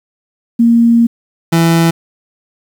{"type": "tone pair in turn", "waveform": ["sine", "30% pulse"], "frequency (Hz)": [233.1, 166.14], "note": ["A#3", "E3"], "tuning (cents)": [0, 14], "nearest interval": "tritone", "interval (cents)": 586, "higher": "first", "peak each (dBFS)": -5, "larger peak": "neither", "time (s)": [[0.59, 1.07], [1.52, 1.91]], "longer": "first", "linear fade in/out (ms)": 10, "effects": ["7-bit"]}